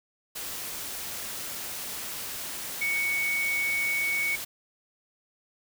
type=tone in noise; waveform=sine; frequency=2229 Hz; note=C#7; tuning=9 cents sharp; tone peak=-25 dBFS; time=2.81-4.36 s; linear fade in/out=10 ms; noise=white; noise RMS=-36 dBFS; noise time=0.35-4.45 s; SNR=+8 dB; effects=none